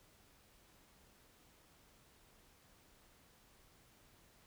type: silence
effects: pink hiss -67 dBFS RMS until 4.46 s